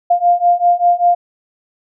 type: beating tone pair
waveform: sine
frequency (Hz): 698.5 / 703.6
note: F5 / F5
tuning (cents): 0 / +13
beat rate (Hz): 5.1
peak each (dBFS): -13 / -12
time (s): 0.1-1.15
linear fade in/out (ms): 10
effects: none

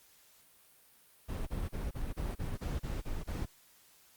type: noise bursts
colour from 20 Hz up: brown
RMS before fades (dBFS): -36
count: 10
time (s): 1.28-3.459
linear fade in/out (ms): 20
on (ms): 190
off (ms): 31
effects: white hiss -63 dBFS RMS until 4.16 s + Opus 48 kbps

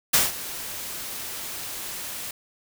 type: noise with ADSR envelope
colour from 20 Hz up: white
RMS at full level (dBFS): -17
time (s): 0.13-2.31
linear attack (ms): 12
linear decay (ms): 170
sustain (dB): -17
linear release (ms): 3
effects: none

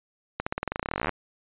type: accelerating click train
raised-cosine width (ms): 0.5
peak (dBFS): -12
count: 24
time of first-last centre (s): 0.4-1.093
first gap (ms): 65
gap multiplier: 0.92
effects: resampled to 8000 Hz

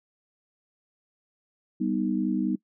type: chord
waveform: sine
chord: G augmented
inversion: none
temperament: equal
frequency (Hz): 196 / 246.9 / 311.1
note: G3 / B3 / D#4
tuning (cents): 0 / 0 / 0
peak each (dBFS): -28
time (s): 1.8-2.56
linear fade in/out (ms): 10
effects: noise-tail reverb RT60 0.1 s tail -22 dB re dry

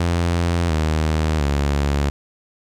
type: tone with pitch steps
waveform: sawtooth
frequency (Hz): 85.7 / 78.13 / 71.24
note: F2 / D#2 / C#2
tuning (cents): -32 / +8 / +48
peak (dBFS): -13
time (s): 0-2.1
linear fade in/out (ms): 5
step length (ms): 700
effects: low-pass 8000 Hz 12 dB/octave + 9-bit

